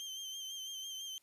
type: tone with vibrato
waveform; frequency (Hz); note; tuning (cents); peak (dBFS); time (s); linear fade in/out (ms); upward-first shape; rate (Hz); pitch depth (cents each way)
30% pulse; 3136; G7; 0; -39; 0-1.18; 0; sine; 6; 38
effects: white hiss -72 dBFS RMS until 1.22 s + resampled to 32000 Hz